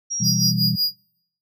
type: tone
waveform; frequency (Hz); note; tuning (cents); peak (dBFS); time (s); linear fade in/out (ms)
sine; 5650; F8; +19; -23; 0.1-0.52; 20
type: chord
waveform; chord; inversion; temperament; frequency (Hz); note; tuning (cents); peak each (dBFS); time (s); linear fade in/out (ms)
sine; E minor; second; equal; 123.47 / 164.81 / 196; B2 / E3 / G3; 0 / 0 / 0; -24; 0.2-0.76; 10
type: tone with tremolo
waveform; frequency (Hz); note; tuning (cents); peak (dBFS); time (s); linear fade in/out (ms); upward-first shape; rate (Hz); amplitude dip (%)
square; 4872; D#8; -37; -17; 0.23-0.94; 50; sine; 5.4; 90
effects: noise-tail reverb RT60 0.7 s tail -25 dB re dry